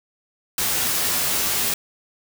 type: noise with comb filter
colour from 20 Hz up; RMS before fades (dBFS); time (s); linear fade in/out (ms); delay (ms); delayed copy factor
white; -22; 0.58-1.74; 2; 12; +0.55
effects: none